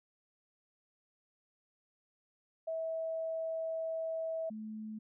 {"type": "tone pair in turn", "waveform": "sine", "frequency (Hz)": [649, 216.6], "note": ["E5", "A3"], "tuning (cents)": [-27, -27], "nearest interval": "octave + perfect fifth", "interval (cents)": 1900, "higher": "first", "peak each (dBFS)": [-34, -40], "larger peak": "first", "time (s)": [[2.67, 4.5], [4.5, 4.99]], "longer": "first", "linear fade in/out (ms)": 10, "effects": []}